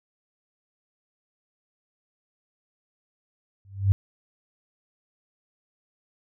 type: tone with exponential growth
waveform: sine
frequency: 98 Hz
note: G2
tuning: in tune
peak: -12 dBFS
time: 3.65-3.92 s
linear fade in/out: 0 ms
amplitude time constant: 57 ms
effects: none